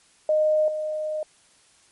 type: tone with level steps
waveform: sine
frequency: 616 Hz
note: D#5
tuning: 17 cents flat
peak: -17 / -25 dBFS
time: 0.29-1.23 s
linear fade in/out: 2 ms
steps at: 0.68 s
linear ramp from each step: 2 ms
effects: white hiss -58 dBFS RMS until 1.91 s + MP3 48 kbps